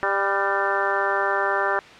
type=harmonic tone with a mistuned harmonic; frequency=197.8 Hz; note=G3; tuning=16 cents sharp; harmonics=2 / 3 / 4 / 5 / 6 / 7 / 8 / 9; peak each=-28 / -28 / -28 / -28 / -28 / -28 / -28 / -28 dBFS; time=0.03-1.79 s; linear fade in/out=0 ms; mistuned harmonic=8; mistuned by=-43 cents; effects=white hiss -43 dBFS RMS until 1.99 s + low-pass 3000 Hz 12 dB/octave